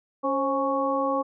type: harmonic tone with a mistuned harmonic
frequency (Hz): 277.2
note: C#4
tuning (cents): 0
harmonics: 1 / 2 / 3 / 4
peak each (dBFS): -29 / -26 / -31 / -27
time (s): 0.23-1.23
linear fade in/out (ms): 20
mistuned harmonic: 2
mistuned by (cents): -61
effects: none